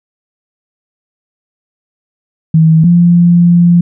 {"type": "tone pair in turn", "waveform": "sine", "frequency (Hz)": [160.4, 173.17], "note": ["E3", "F3"], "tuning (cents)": [-47, -14], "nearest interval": "minor second", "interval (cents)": 133, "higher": "second", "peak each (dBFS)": -3, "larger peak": "neither", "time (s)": [[2.54, 2.84], [2.84, 3.81]], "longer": "second", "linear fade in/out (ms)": 5, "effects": []}